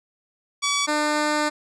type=tone pair in turn; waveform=10% pulse; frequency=1140 / 300.4 Hz; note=C#6 / D4; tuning=+48 / +39 cents; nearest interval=octave + major seventh; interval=2309 cents; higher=first; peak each=-12 dBFS; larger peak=neither; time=0.62-0.87 / 0.87-1.5 s; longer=second; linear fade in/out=20 ms; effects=resampled to 22050 Hz